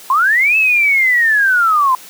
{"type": "linear two-way sweep", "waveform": "sine", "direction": "up then down", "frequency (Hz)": [1000, 2637, 1000], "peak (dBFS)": -9, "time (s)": [0.1, 1.95], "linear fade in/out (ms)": 2, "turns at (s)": 0.57, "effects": ["white hiss -37 dBFS RMS until 2.09 s", "high-pass 200 Hz 12 dB/octave"]}